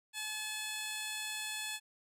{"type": "tone with band-pass filter", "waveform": "15% pulse", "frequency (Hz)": 859, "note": "A5", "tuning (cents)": -42, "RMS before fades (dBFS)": -40, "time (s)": [0.13, 1.8], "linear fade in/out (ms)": 50, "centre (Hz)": 6900, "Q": 0.66, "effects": []}